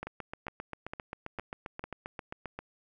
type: two click trains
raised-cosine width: 0.5 ms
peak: -23 / -22 dBFS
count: 20 / 5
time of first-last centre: 0.07-2.59 / 0.03-1.84 s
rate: 7.54 / 2.21 Hz
effects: none